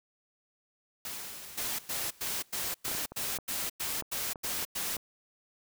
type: noise with exponential decay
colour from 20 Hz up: white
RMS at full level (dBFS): -38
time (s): 1.05-3.26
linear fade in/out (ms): 2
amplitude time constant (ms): 480
type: noise bursts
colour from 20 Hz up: white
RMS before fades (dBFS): -34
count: 11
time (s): 1.57-4.97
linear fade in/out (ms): 10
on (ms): 220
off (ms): 98
type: clicks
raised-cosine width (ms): 1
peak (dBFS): -28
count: 11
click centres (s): 2.882 / 2.915 / 2.95 / 3.053 / 3.12 / 3.387 / 4.023 / 4.358 / 4.447 / 4.626 / 4.967
effects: none